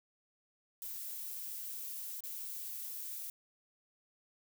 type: noise with dropouts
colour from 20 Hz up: violet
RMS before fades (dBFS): -43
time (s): 0.82-3.3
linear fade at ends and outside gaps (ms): 1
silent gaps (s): 2.206-2.237
effects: none